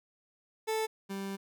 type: tone pair in turn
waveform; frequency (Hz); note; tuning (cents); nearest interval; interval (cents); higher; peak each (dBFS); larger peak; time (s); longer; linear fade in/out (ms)
30% pulse; 439.6 / 195.82; A4 / G3; -2 / -2; octave + major second; 1400; first; -27 / -33; first; 0.67-0.87 / 1.09-1.37; second; 20
effects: none